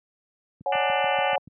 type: click train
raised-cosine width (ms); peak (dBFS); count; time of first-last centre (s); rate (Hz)
5; -28; 7; 0.61-1.476; 6.93
type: chord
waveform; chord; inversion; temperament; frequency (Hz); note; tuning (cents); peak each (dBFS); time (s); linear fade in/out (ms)
sine; C# suspended fourth; none; equal; 554.4 / 740 / 830.6; C#5 / F#5 / G#5; 0 / 0 / 0; -27; 0.66-1.38; 2
type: harmonic tone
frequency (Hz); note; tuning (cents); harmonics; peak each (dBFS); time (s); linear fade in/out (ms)
296.4; D4; +16; 2 / 3 / 4 / 5 / 6 / 7 / 8 / 9 / 10; -34 / -34 / -34 / -34 / -34 / -34 / -34 / -34 / -34; 0.72-1.36; 5
effects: high-pass 150 Hz 12 dB/octave